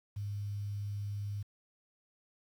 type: tone with quantisation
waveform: sine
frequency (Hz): 102.1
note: G#2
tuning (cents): -29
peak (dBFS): -35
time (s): 0.16-1.43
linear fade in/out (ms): 10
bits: 10
effects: none